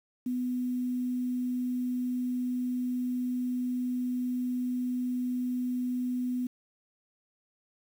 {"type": "tone with quantisation", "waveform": "sine", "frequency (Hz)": 249.1, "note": "B3", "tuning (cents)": 15, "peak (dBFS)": -28, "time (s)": [0.26, 6.47], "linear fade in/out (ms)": 5, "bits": 9, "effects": []}